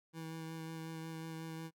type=tone with vibrato; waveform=25% pulse; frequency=161.8 Hz; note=E3; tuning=32 cents flat; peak=-39 dBFS; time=0.13-1.71 s; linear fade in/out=50 ms; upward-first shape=sine; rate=5.5 Hz; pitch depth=13 cents each way; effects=noise-tail reverb RT60 0.1 s tail -26 dB re dry